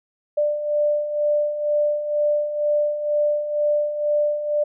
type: beating tone pair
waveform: sine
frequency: 591 / 593.1 Hz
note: D5 / D5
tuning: +11 / +17 cents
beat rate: 2.1 Hz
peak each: -26 / -19 dBFS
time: 0.37-4.64 s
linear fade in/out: 10 ms
effects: none